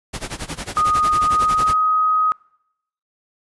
pink noise with tremolo, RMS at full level -26 dBFS, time 0.13-1.74 s, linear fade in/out 10 ms, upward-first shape sine, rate 11 Hz, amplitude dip 90%
sine tone with pitch glide, 1238 to 1258.2 Hz, D#6 to D#6, -9 to +19 cents, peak -14 dBFS, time 0.77-2.32 s, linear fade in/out 0 ms, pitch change +28 cents, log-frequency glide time 1.23-1.72 s
effects noise-tail reverb RT60 0.8 s tail -25 dB re dry + resampled to 24000 Hz

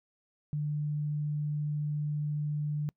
sine tone, 148.8 Hz, D3, 23 cents sharp, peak -29 dBFS, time 0.53-2.89 s, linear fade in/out 0 ms, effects noise-tail reverb RT60 0.1 s tail -26 dB re dry

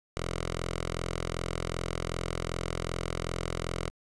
5% pulse tone with notch filter, 42.61 Hz, F1, 42 cents flat, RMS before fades -34 dBFS, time 0.17-3.9 s, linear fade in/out 0 ms, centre 250 Hz, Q 1.1, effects resampled to 22050 Hz + 9-bit

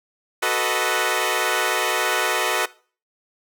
10% pulse chord, B dominant seventh, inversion second, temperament equal, 370 / 440 / 493.9 / 622.3 Hz, F#4 / A4 / B4 / D#5, 0 / 0 / 0 / 0 cents, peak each -17 dBFS, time 0.42-2.66 s, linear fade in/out 10 ms, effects noise-tail reverb RT60 0.4 s tail -20 dB re dry

